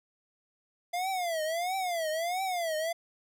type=tone with vibrato; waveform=square; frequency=690 Hz; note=F5; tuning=21 cents flat; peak=-30 dBFS; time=0.93-2.93 s; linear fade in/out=10 ms; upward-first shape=triangle; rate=1.5 Hz; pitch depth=210 cents each way; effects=none